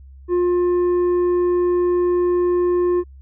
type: tone with tanh clipping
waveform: triangle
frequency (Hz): 354.5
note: F4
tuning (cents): +26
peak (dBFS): -16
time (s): 0.28-3.04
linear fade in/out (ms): 50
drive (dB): 10
effects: added 67 Hz sine -39 dBFS peak until 3.21 s